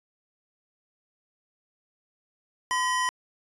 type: tone pair together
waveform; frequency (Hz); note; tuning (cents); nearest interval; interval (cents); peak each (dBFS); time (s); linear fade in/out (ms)
square; 1016 / 1918; B5 / A#6; +49 / +49; major seventh; 1100; -26 / -29; 2.71-3.09; 0
effects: resampled to 24000 Hz